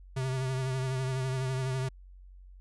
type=tone with vibrato; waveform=square; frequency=130.81 Hz; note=C3; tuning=in tune; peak=-30 dBFS; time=0.16-1.89 s; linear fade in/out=10 ms; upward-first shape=triangle; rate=12 Hz; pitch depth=44 cents each way; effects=added 46 Hz sine -48 dBFS peak until 2.6 s + resampled to 24000 Hz